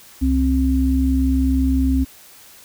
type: tone pair together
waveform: sine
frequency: 66.2 / 264.1 Hz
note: C2 / C4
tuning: +21 / +16 cents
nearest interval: 2 octaves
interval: 2395 cents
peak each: -17 dBFS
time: 0.21-2.05 s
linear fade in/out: 20 ms
effects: white hiss -45 dBFS RMS until 2.64 s